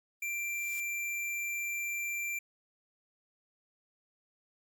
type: noise with exponential growth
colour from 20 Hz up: blue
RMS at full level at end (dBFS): -45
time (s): 0.2-0.8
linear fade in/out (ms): 1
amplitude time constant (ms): 130
type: tone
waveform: square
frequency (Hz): 2358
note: D7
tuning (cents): +6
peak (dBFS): -34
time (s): 0.22-2.39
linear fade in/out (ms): 5
effects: none